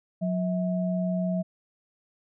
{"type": "tone pair together", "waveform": "sine", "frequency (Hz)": [181.4, 644.9], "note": ["F#3", "E5"], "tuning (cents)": [-34, -38], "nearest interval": "octave + minor seventh", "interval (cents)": 2196, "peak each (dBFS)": [-25, -31], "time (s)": [0.21, 1.43], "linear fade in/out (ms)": 20, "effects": []}